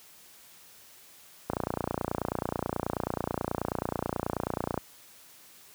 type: click train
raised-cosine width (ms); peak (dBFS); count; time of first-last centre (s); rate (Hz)
1; -14; 97; 1.5-4.776; 29.3
effects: white hiss -54 dBFS RMS until 5.74 s + high-pass 60 Hz 12 dB/octave